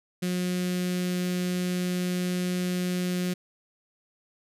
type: tone with notch filter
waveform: sawtooth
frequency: 180.1 Hz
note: F#3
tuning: 46 cents flat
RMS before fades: -28 dBFS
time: 0.22-3.34 s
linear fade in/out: 10 ms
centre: 900 Hz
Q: 0.54
effects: resampled to 32000 Hz